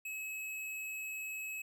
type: tone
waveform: square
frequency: 2573 Hz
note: E7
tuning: 43 cents flat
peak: -40 dBFS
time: 0.05-1.62 s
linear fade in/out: 5 ms
effects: none